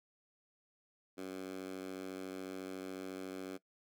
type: tone with high-pass filter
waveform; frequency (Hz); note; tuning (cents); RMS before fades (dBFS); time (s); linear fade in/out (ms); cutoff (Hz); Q
10% pulse; 94; F#2; +28; -44; 1.17-3.58; 20; 280; 2
effects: noise-tail reverb RT60 0.1 s tail -20 dB re dry